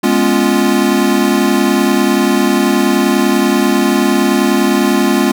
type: chord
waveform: square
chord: C# dominant seventh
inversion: second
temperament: equal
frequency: 207.7 / 246.9 / 277.2 / 349.2 Hz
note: G#3 / B3 / C#4 / E#4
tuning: 0 / 0 / 0 / 0 cents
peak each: -16 dBFS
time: 0.03-5.32 s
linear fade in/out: 10 ms
effects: none